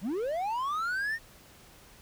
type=linear sweep; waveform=triangle; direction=up; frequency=160 to 1864.7 Hz; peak=-27 dBFS; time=0.01-1.19 s; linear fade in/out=50 ms; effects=pink hiss -55 dBFS RMS until 2.01 s